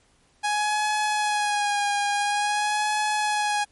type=tone with vibrato; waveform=sawtooth; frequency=830.6 Hz; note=G#5; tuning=in tune; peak=-18 dBFS; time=0.43-3.65 s; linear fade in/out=20 ms; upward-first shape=sine; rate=0.48 Hz; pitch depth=34 cents each way; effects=pink hiss -62 dBFS RMS until 3.71 s + MP3 48 kbps